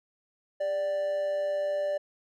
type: tone with amplitude modulation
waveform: triangle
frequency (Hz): 587.3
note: D5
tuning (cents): 0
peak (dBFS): -23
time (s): 0.6-1.98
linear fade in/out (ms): 10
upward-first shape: sine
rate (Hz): 182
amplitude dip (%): 35
effects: none